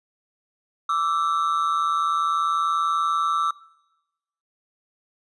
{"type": "ring-modulated tone", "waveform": "triangle", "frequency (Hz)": 1244.5, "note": "D#6", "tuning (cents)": 0, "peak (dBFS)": -15, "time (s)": [0.89, 3.51], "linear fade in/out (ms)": 5, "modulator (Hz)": 80.2, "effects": ["noise-tail reverb RT60 1.0 s tail -21 dB re dry", "resampled to 24000 Hz"]}